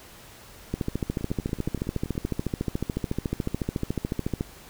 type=two click trains; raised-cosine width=3 ms; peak=-23 / -13 dBFS; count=12 / 52; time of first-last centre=1.21-2.248 / 0.74-4.409 s; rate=10.6 / 13.9 Hz; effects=pink hiss -48 dBFS RMS until 4.69 s